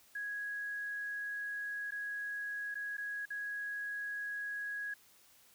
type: tone with dropouts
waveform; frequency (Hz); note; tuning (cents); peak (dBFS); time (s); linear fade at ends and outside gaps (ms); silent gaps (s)
sine; 1661.2; G#6; 0; -37; 0.15-4.94; 5; 1.908-1.92 / 2.744-2.753 / 2.97-2.98 / 3.255-3.303
effects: white hiss -64 dBFS RMS until 5.54 s